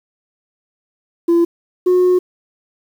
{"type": "tone pair in turn", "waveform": "sine", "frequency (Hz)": [340, 363], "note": ["F4", "F#4"], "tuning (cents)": [-46, -33], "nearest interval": "minor second", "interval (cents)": 113, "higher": "second", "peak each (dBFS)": -7, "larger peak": "neither", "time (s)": [[1.28, 1.45], [1.86, 2.19]], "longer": "second", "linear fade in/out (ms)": 10, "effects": ["tanh soft clip ceiling -8 dBFS", "7-bit"]}